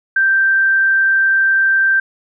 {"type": "tone", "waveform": "sine", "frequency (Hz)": 1568, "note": "G6", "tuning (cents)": 0, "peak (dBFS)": -10, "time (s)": [0.16, 2], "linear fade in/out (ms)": 5, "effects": []}